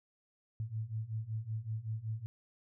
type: beating tone pair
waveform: sine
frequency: 107.5 / 112.8 Hz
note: A2 / A2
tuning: -40 / +44 cents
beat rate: 5.3 Hz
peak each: -40 / -38 dBFS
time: 0.6-2.26 s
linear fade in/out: 0 ms
effects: none